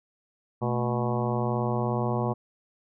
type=harmonic tone with a mistuned harmonic; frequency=122 Hz; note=B2; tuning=21 cents flat; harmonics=1 / 2 / 3 / 4 / 5 / 6 / 7 / 8 / 9; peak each=-28 / -31 / -33 / -34 / -35 / -36 / -36 / -37 / -38 dBFS; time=0.61-2.34 s; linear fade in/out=20 ms; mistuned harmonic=2; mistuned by=-140 cents; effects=none